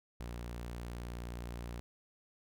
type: tone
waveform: sawtooth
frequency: 59.3 Hz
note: A#1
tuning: 30 cents sharp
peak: -37 dBFS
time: 0.2-1.8 s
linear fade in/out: 0 ms
effects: none